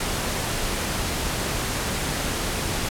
pink noise, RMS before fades -26 dBFS, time 0-2.89 s, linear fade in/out 5 ms, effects low-pass 12000 Hz 12 dB/octave

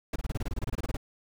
brown noise bursts, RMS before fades -30 dBFS, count 16, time 0.13-0.969 s, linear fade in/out 5 ms, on 29 ms, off 25 ms, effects none

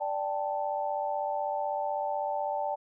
sine chord, D suspended fourth, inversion none, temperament equal, 587.3 / 784 / 880 Hz, D5 / G5 / A5, 0 / 0 / 0 cents, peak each -33 dBFS, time 0-2.76 s, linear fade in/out 20 ms, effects none

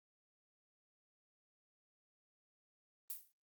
violet noise with exponential decay, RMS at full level -40 dBFS, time 3.1-3.32 s, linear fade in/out 0 ms, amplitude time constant 47 ms, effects noise-tail reverb RT60 0.1 s tail -17 dB re dry + Opus 32 kbps

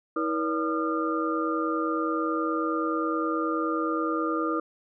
sine tone cluster, 321.2 / 481.5 / 571 / 1211 / 1376 Hz, E4 / B4 / D5 / D#6 / F6, -45 / -44 / -49 / -47 / -26 cents, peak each -28 / -32 / -36 / -29 / -36 dBFS, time 0.16-4.6 s, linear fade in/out 5 ms, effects none

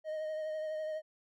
triangle tone with vibrato, 622.3 Hz, D#5, in tune, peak -33 dBFS, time 0.04-1.02 s, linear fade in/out 50 ms, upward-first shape triangle, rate 12 Hz, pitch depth 26 cents each way, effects none

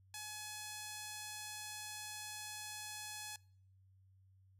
5% pulse tone, 848 Hz, G#5, 36 cents sharp, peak -33 dBFS, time 0.14-3.36 s, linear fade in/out 2 ms, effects noise-tail reverb RT60 0.6 s tail -24 dB re dry + added 95 Hz sine -64 dBFS peak until 4.59 s

